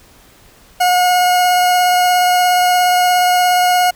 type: tone with vibrato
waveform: 40% pulse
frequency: 722 Hz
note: F#5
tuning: 43 cents flat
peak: -9 dBFS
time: 0.8-3.91 s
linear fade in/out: 10 ms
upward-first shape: triangle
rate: 17 Hz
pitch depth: 11 cents each way
effects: pink hiss -46 dBFS RMS until 3.95 s